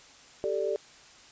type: chord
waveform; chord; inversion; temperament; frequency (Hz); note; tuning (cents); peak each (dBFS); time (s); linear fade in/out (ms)
sine; G suspended second; none; equal; 392 / 440 / 587.3; G4 / A4 / D5; 0 / 0 / 0; -31; 0.44-0.76; 0
effects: white hiss -53 dBFS RMS until 1.31 s + resampled to 16000 Hz